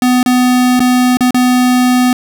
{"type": "tone with dropouts", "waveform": "square", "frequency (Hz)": 250, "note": "B3", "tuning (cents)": 21, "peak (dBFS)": -8, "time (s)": [0.02, 2.13], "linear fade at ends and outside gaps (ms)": 2, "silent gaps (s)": [[0.23, 0.26], [0.795, 0.803], [1.171, 1.207], [1.308, 1.344]], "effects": []}